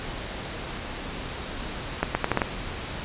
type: accelerating click train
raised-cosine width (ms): 0.5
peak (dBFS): -6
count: 6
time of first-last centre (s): 2.03-2.418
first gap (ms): 120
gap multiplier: 0.78
effects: pink hiss -34 dBFS RMS until 3.04 s + resampled to 8000 Hz